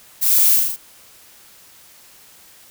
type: noise with echo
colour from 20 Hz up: violet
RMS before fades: -17 dBFS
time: 0.21-0.57 s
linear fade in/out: 20 ms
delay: 39 ms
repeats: 5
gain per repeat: -2 dB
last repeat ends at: 0.765 s
effects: white hiss -47 dBFS RMS until 2.7 s